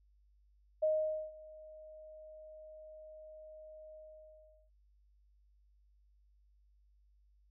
sine tone with ADSR envelope, 622.3 Hz, D#5, in tune, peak -27 dBFS, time 0.82-4.7 s, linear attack 13 ms, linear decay 480 ms, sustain -23 dB, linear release 750 ms, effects noise-tail reverb RT60 0.1 s tail -20 dB re dry + added 50 Hz sine -65 dBFS peak until 7.5 s

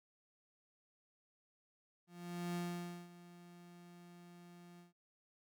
35% pulse tone with ADSR envelope, 174.61 Hz, F3, in tune, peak -36 dBFS, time 2.07-4.93 s, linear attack 480 ms, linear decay 530 ms, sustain -18 dB, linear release 140 ms, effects none

